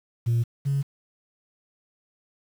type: tone pair in turn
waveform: sine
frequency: 117.2 / 139.16 Hz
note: A#2 / C#3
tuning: +10 / +7 cents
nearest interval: minor third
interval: 297 cents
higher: second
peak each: -17 / -20 dBFS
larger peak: first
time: 0.26-0.44 / 0.65-0.83 s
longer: neither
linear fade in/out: 20 ms
effects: tanh soft clip ceiling -18 dBFS + 8-bit